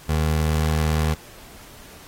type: tone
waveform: 25% pulse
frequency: 77.78 Hz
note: D#2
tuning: in tune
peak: -15 dBFS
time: 0.08-1.15 s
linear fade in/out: 20 ms
effects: pink hiss -45 dBFS RMS until 2.07 s + AAC 48 kbps

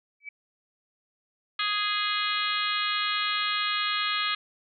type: tone with exponential growth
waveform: sine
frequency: 2295 Hz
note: D7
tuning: 40 cents flat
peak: -32 dBFS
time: 0.2-0.29 s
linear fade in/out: 5 ms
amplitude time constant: 19 ms
type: harmonic tone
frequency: 415.3 Hz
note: G#4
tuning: in tune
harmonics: 3 / 4 / 5 / 6 / 7 / 8 / 9 / 10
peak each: -30 / -34 / -34 / -35 / -36 / -32 / -36 / -35 dBFS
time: 1.59-4.35 s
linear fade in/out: 5 ms
effects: none

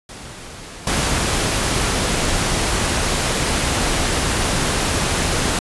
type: noise with level steps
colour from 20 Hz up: pink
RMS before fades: -35 / -19 dBFS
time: 0.09-5.59 s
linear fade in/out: 2 ms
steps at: 0.87 s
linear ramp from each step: 2 ms
effects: resampled to 24000 Hz

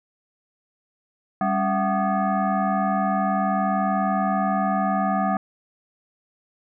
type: tone with frequency modulation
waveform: sine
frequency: 277.2 Hz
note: C#4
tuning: in tune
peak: -19 dBFS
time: 1.41-5.37 s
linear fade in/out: 2 ms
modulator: 475 Hz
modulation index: 2
effects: none

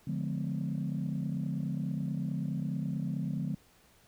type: chord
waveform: sine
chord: D diminished seventh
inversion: none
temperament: just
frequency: 146.83 / 176.2 / 211.4 / 253.7 Hz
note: D3 / F3 / Ab3 / Cb4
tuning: 0 / +16 / +31 / +47 cents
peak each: -34 / -35 / -37 / -39 dBFS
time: 0.07-3.55 s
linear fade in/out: 5 ms
effects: tanh soft clip ceiling -24 dBFS + pink hiss -63 dBFS RMS until 4.07 s

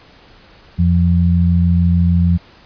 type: tone pair together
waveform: sine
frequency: 86.65 / 173.3 Hz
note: F2 / F3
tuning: -13 / -13 cents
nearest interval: octave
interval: 1200 cents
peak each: -12 / -13 dBFS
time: 0.78-2.38 s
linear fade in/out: 20 ms
effects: pink hiss -45 dBFS RMS until 2.65 s + resampled to 11025 Hz

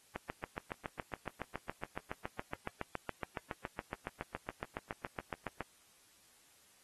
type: click train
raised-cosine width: 0.5 ms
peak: -23 dBFS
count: 40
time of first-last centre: 0.16-5.607 s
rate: 7.16 Hz
effects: white hiss -66 dBFS RMS until 6.83 s + AAC 32 kbps

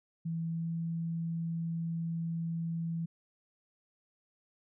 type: tone with pitch glide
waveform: sine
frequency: 164.81 to 165.96 Hz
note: E3 to E3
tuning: 0 to +12 cents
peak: -32 dBFS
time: 0.25-3.06 s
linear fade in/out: 10 ms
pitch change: +12 cents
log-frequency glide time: 0.49-0.69 s
effects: none

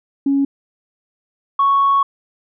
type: tone pair in turn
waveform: sine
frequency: 277.2 / 1108.8 Hz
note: C#4 / C#6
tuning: 0 / 0 cents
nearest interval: 2 octaves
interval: 2400 cents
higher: second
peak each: -12 / -10 dBFS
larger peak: second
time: 0.26-0.45 / 1.59-2.03 s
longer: second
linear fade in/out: 5 ms
effects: tanh soft clip ceiling -7 dBFS

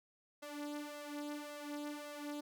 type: tone with flanger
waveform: sawtooth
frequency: 293.7 Hz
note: D4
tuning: in tune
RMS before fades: -45 dBFS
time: 0.42-2.41 s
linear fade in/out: 10 ms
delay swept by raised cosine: 1.5 to 3.7 ms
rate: 1.8 Hz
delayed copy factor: +0.7
effects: none

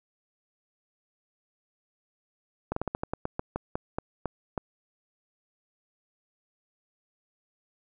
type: slowing click train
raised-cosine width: 1 ms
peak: -15 dBFS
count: 14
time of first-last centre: 2.72-4.578 s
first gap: 44 ms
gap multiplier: 1.18
effects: none

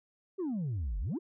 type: exponential two-way sweep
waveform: sine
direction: down then up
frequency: 403.1 to 43.65 to 403.1 Hz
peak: -29 dBFS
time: 0.38-1.19 s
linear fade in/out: 20 ms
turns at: 0.99 s
effects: tanh soft clip ceiling -30 dBFS

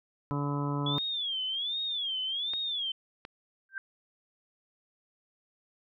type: harmonic tone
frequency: 143.6 Hz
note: D3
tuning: 39 cents flat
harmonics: 1 / 2 / 3 / 4 / 5 / 6 / 7 / 8 / 9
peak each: -31 / -34 / -41 / -44 / -48 / -47 / -38 / -50 / -42 dBFS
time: 0.31-0.98 s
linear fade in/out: 0 ms
type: tone with vibrato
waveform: sine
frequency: 3366 Hz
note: G#7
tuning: 23 cents sharp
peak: -30 dBFS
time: 0.86-2.92 s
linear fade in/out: 5 ms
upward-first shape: sine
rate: 1.3 Hz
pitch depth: 180 cents each way
type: clicks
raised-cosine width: 0.3 ms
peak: -25 dBFS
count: 3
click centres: 0.984 / 2.536 / 3.251 s
type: tone with exponential growth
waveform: sine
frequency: 1568 Hz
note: G6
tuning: in tune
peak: -29 dBFS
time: 3.69-3.78 s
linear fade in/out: 1 ms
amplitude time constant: 18 ms
effects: none

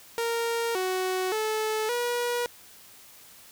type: tone with pitch steps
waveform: sawtooth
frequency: 464.1 / 371.9 / 434.2 / 482.4 Hz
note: A#4 / F#4 / A4 / B4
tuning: -8 / +9 / -23 / -41 cents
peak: -22 dBFS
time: 0.18-2.46 s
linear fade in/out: 0 ms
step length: 570 ms
effects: white hiss -51 dBFS RMS until 3.51 s

